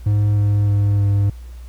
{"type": "tone with pitch steps", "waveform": "triangle", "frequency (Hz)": [103.7, 102.69, 101.68, 100.69], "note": ["G#2", "G#2", "G#2", "G2"], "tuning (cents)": [-2, -19, -36, 47], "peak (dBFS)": -11, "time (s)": [0.06, 1.3], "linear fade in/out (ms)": 5, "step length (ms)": 310, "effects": ["added 60 Hz sine -32 dBFS peak until 1.68 s", "pink hiss -52 dBFS RMS until 1.68 s"]}